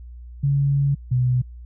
sine tone pair in turn, 140.3 / 125.46 Hz, C#3 / B2, +21 / +28 cents, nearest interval major second, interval 193 cents, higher first, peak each -16 dBFS, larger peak neither, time 0.43-0.95 / 1.11-1.42 s, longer first, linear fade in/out 10 ms, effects added 60 Hz sine -36 dBFS peak until 1.65 s

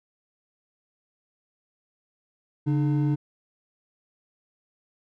triangle tone pair together, 142.34 / 301.6 Hz, C#3 / D4, +46 / +46 cents, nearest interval octave + minor second, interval 1300 cents, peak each -20 / -24 dBFS, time 2.66-3.16 s, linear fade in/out 20 ms, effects none

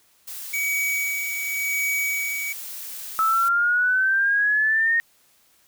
blue noise, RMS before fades -35 dBFS, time 0.27-3.49 s, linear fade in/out 10 ms
square tone with tremolo, 2266 Hz, C#7, 37 cents sharp, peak -22 dBFS, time 0.53-2.53 s, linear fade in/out 10 ms, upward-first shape sine, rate 0.91 Hz, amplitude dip 45%
sine exponential sweep, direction up, 1300 to 1859 Hz, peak -17 dBFS, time 3.19-5 s, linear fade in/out 0 ms
effects white hiss -60 dBFS RMS until 5.67 s

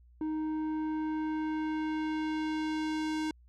square tone with low-pass filter sweep, 311.2 Hz, D#4, in tune, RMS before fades -33 dBFS, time 0.21-3.31 s, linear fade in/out 2 ms, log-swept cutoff 660 to 7000 Hz, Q 0.76, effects added 60 Hz sine -56 dBFS peak until 3.48 s

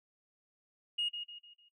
sine tone with echo, 2866 Hz, F7, 44 cents sharp, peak -29 dBFS, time 0.98-1.09 s, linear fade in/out 10 ms, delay 150 ms, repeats 4, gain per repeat -8 dB, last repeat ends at 1.69 s, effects noise-tail reverb RT60 0.1 s tail -17 dB re dry + tanh soft clip ceiling -26 dBFS

